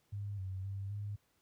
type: tone with pitch steps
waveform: sine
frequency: 101.5 / 94.5 / 98.3 / 102.6 Hz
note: G#2 / F#2 / G2 / G#2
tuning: -39 / +37 / +5 / -21 cents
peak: -37 dBFS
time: 0.12-1.16 s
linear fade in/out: 10 ms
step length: 260 ms
effects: pink hiss -75 dBFS RMS until 1.41 s + high-pass 60 Hz 12 dB/octave